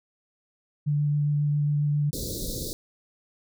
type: tone with vibrato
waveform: sine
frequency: 146.83 Hz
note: D3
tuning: in tune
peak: -21 dBFS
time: 0.86-2.11 s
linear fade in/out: 20 ms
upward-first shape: sine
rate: 7.4 Hz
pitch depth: 10 cents each way
type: band-stop noise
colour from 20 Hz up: pink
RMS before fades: -32 dBFS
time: 2.13-2.73 s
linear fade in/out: 0 ms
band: 570 to 3700 Hz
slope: 96 dB/octave
effects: none